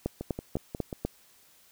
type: two click trains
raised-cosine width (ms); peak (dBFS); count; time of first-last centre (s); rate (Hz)
2; -21 / -15; 5 / 5; 0.21-0.928 / 0.06-1.05; 5.57 / 4.04
effects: white hiss -60 dBFS RMS until 1.71 s